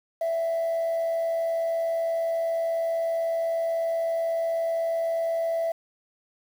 sine tone with frequency modulation, 663 Hz, E5, 10 cents sharp, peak -22 dBFS, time 0.21-5.72 s, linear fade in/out 5 ms, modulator 88.1 Hz, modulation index 0.2, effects tanh soft clip ceiling -20 dBFS + 8-bit

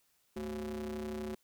square ring-modulated tone, 77.78 Hz, D#2, in tune, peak -35 dBFS, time 0.36-1.35 s, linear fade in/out 5 ms, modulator 295 Hz, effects white hiss -73 dBFS RMS until 1.43 s

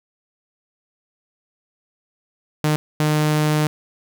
sawtooth tone bursts at uneven times, 152.2 Hz, D#3, 38 cents flat, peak -12 dBFS, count 2, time 2.64-2.76 / 3-3.67 s, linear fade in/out 0 ms, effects none

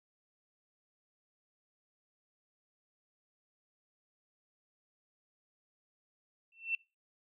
sine tone with exponential growth, 2689 Hz, E7, 34 cents sharp, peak -27 dBFS, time 6.52-6.75 s, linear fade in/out 2 ms, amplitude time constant 48 ms, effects noise-tail reverb RT60 0.3 s tail -25 dB re dry

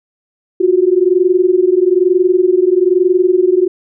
sine tone pair together, 354.3 / 375.4 Hz, F4 / F#4, +25 / +25 cents, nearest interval minor second, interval 100 cents, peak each -11 dBFS, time 0.6-3.68 s, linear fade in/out 10 ms, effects none

